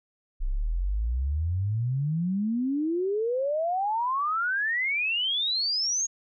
sine exponential sweep, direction up, 30.34 to 6700 Hz, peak -24 dBFS, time 0.4-6.07 s, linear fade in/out 20 ms, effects none

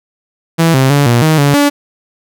sawtooth tone with pitch steps, 165 / 132.6 / 142.9 / 119.5 / 157.2 / 142.6 / 287.8 Hz, E3 / C3 / D3 / A#2 / D#3 / C#3 / D4, +2 / +23 / -47 / +43 / +18 / +49 / -35 cents, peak -3 dBFS, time 0.58-1.7 s, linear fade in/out 20 ms, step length 160 ms, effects none

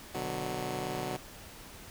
10% pulse chord, B minor, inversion none, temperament just, 123.47 / 148.16 / 185.21 Hz, B2 / D3 / F#3, 0 / +16 / +2 cents, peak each -31 dBFS, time 0.14-1.17 s, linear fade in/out 10 ms, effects pink hiss -49 dBFS RMS until 1.9 s

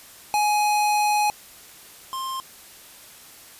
square tone pair in turn, 837 / 1055.7 Hz, G#5 / C6, +13 / +15 cents, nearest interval major third, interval 402 cents, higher second, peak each -19 / -28 dBFS, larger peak first, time 0.34-1.3 / 2.13-2.4 s, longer first, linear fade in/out 0 ms, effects white hiss -46 dBFS RMS until 3.59 s + resampled to 32000 Hz

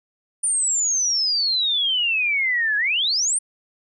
sine exponential two-way sweep, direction down then up, 9330 to 1654 to 9330 Hz, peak -18 dBFS, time 0.43-3.39 s, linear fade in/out 10 ms, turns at 2.77 s, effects none

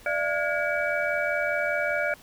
sine tone cluster, 594 / 679 / 1433 / 1652 / 2284 Hz, D5 / F5 / F6 / G#6 / D7, +20 / -49 / +44 / -10 / -49 cents, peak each -28 / -32 / -29 / -32 / -31 dBFS, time 0.06-2.14 s, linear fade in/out 2 ms, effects pink hiss -51 dBFS RMS until 2.22 s

